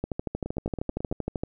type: two click trains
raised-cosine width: 2 ms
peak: -15 / -19 dBFS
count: 19 / 7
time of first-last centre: 0.04-1.435 / 0.46-1.114 s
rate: 12.9 / 9.17 Hz
effects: none